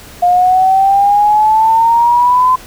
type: exponential sweep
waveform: sine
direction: up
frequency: 705 to 1027 Hz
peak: -6 dBFS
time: 0.22-2.56 s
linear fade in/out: 10 ms
effects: pink hiss -35 dBFS RMS until 2.66 s